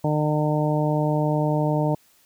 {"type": "harmonic tone", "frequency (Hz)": 151.3, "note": "D#3", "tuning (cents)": -48, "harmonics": [1, 2, 3, 4, 5, 6], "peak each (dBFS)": [-22, -26, -30, -26, -32, -30], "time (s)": [0.04, 1.95], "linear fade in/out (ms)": 5, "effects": ["white hiss -59 dBFS RMS until 2.25 s"]}